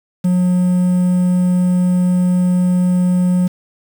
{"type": "tone with quantisation", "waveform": "triangle", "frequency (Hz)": 180.4, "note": "F#3", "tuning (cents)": -44, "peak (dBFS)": -9, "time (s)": [0.24, 3.48], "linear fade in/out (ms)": 10, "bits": 6, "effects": []}